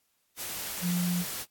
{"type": "tone in noise", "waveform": "sine", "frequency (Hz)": 176.4, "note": "F3", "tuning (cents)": 18, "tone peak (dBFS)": -26, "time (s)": [0.81, 1.25], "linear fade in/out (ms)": 50, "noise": "white", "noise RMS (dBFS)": -36, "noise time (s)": [0.36, 1.46], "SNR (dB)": 7, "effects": ["white hiss -73 dBFS RMS until 1.5 s", "AAC 64 kbps"]}